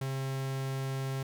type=tone; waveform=45% pulse; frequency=134.1 Hz; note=C3; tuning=43 cents sharp; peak=-32 dBFS; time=0.01-1.23 s; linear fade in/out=5 ms; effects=none